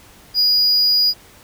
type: tone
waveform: triangle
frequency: 4900 Hz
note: D#8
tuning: 27 cents flat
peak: -11 dBFS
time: 0.34-1.14 s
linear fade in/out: 50 ms
effects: pink hiss -46 dBFS RMS until 1.43 s